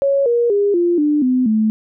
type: tone with pitch steps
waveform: sine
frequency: 554.4 / 474.3 / 405.8 / 347.2 / 297.1 / 254.2 / 217.5 Hz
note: C#5 / A#4 / G#4 / F4 / D4 / C4 / A3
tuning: 0 / +30 / -40 / -10 / +20 / -50 / -20 cents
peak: -12 dBFS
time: 0.02-1.7 s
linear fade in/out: 0 ms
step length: 240 ms
effects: none